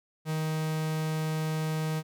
45% pulse tone, 157 Hz, D#3, 16 cents sharp, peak -28 dBFS, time 0.25-2.03 s, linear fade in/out 50 ms, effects none

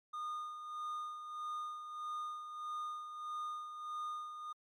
triangle tone with tremolo, 1223 Hz, D#6, 30 cents flat, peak -36 dBFS, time 0.13-4.53 s, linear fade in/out 10 ms, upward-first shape sine, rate 1.6 Hz, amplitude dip 55%, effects MP3 96 kbps

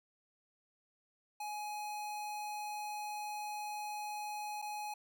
square tone with dropouts, 839 Hz, G#5, 17 cents sharp, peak -40 dBFS, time 1.4-4.94 s, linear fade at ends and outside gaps 5 ms, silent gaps 4.618-4.623 s, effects none

